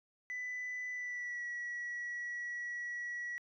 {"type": "tone with pitch glide", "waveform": "sine", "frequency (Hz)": [1994, 1930.5], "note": ["B6", "B6"], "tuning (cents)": [16, -40], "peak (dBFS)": -36, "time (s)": [0.3, 3.38], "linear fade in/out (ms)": 0, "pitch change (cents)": -56, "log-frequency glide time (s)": [0.91, 1.44], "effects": ["tanh soft clip ceiling -36 dBFS"]}